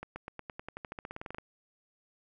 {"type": "accelerating click train", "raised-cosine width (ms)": 0.5, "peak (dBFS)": -25, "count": 19, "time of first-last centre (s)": [0.03, 1.384], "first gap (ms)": 130, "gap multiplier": 0.93, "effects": []}